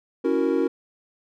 triangle chord, F# dominant seventh, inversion second, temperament equal, 277.2 / 329.6 / 370 / 466.2 Hz, C#4 / E4 / F#4 / A#4, 0 / 0 / 0 / 0 cents, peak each -23 dBFS, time 0.24-0.68 s, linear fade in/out 10 ms, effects none

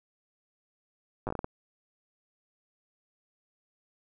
slowing click train, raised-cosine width 1 ms, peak -19 dBFS, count 8, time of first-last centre 1.27-1.444 s, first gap 8 ms, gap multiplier 1.37, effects none

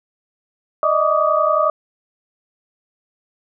sine tone cluster, 604 / 635 / 1154 / 1235 Hz, D5 / D#5 / D6 / D#6, +48 / +35 / -31 / -13 cents, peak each -19 dBFS, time 0.83-1.7 s, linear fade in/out 2 ms, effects none

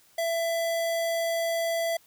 square tone, 667 Hz, E5, 20 cents sharp, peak -26 dBFS, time 0.18-1.97 s, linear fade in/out 5 ms, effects white hiss -60 dBFS RMS until 2.06 s

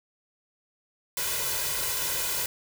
white noise with comb filter, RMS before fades -29 dBFS, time 1.17-2.46 s, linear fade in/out 2 ms, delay 2 ms, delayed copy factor +0.9, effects none

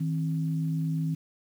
sine tone pair together, 159.12 / 267.2 Hz, D#3 / C4, +39 / +36 cents, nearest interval major sixth, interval 897 cents, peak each -26 / -35 dBFS, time 0-1.15 s, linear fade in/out 10 ms, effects 9-bit

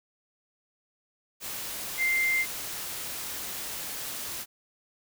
sine tone in noise, 2093 Hz, C7, in tune, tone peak -23 dBFS, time 1.97-2.46 s, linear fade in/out 50 ms, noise white, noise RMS -36 dBFS, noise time 1.4-4.46 s, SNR +10 dB, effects none

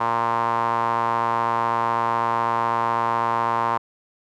sawtooth tone with band-pass filter, 116 Hz, A#2, 8 cents flat, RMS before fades -22 dBFS, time 0-3.78 s, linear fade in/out 10 ms, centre 1000 Hz, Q 5.1, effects none

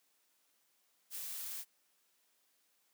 blue noise, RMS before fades -43 dBFS, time 1.1-1.65 s, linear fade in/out 50 ms, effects white hiss -75 dBFS RMS until 2.93 s + high-pass 200 Hz 12 dB/octave

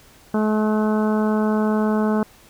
harmonic tone, 214.5 Hz, A3, 44 cents flat, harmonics 1 / 2 / 3 / 4 / 5 / 6 / 7, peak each -18 / -24 / -28 / -30 / -32 / -34 / -35 dBFS, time 0.34-2.23 s, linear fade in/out 2 ms, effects pink hiss -50 dBFS RMS until 2.49 s

